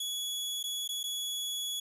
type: tone with dropouts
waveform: sawtooth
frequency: 3380 Hz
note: G#7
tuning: 30 cents sharp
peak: -30 dBFS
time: 0-1.8 s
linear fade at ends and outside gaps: 5 ms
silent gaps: 0.63-0.638 / 0.878-0.889 / 1.032-1.038 s
effects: resampled to 32000 Hz